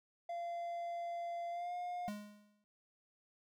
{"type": "tone with pitch glide", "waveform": "triangle", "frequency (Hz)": [688, 711.9], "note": ["F5", "F5"], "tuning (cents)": [-26, 33], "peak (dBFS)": -37, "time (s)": [0.29, 2.09], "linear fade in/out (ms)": 5, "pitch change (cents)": 59, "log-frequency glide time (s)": [1.5, 1.74]}
{"type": "tone with exponential decay", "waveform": "square", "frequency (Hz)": 207.8, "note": "G#3", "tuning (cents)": 1, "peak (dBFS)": -39, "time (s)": [2.08, 2.64], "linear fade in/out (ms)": 0, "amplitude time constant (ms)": 120}
{"effects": []}